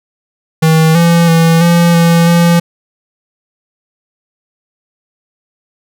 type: tone with pitch steps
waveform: square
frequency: 159.9 / 169.4 / 165 / 171 / 168.5 / 170.8 Hz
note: D#3 / E3 / E3 / F3 / E3 / F3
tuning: +48 / +48 / +2 / -36 / +38 / -38 cents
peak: -6 dBFS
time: 0.62-2.6 s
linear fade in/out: 10 ms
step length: 330 ms
effects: none